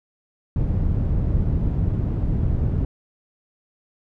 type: low-pass noise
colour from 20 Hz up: white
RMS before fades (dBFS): -21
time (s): 0.56-2.85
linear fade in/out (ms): 2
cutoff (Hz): 110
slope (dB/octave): 12
effects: none